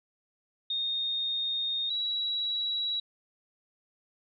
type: tone pair in turn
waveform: sine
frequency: 3688 / 3894 Hz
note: A#7 / B7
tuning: -19 / -25 cents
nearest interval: minor second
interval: 94 cents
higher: second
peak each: -28 dBFS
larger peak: neither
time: 0.7-1.9 / 1.9-3 s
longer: first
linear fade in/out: 5 ms
effects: none